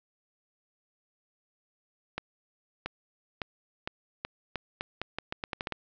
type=accelerating click train; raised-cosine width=0.3 ms; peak=-16 dBFS; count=15; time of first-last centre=2.18-5.723 s; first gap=680 ms; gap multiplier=0.82; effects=low-pass 5000 Hz 12 dB/octave